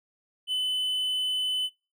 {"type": "tone", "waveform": "triangle", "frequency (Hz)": 3017, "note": "F#7", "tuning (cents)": 33, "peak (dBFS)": -23, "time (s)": [0.47, 1.7], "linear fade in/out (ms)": 50, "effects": ["noise-tail reverb RT60 0.3 s tail -23 dB re dry"]}